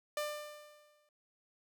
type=tone with exponential decay; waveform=sawtooth; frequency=596 Hz; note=D5; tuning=25 cents sharp; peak=-29 dBFS; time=0.17-1.09 s; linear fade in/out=2 ms; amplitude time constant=200 ms; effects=none